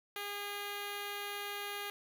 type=tone with notch filter; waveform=5% pulse; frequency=407.5 Hz; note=G#4; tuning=33 cents flat; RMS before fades=-41 dBFS; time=0.16-1.9 s; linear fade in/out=2 ms; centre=5200 Hz; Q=1.6; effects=none